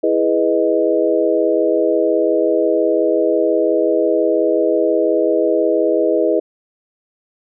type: chord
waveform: sine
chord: E major seventh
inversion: none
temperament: equal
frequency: 329.6 / 415.3 / 493.9 / 622.3 Hz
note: E4 / G#4 / B4 / D#5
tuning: 0 / 0 / 0 / 0 cents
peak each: -18 dBFS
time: 0.03-6.4 s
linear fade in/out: 10 ms
effects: none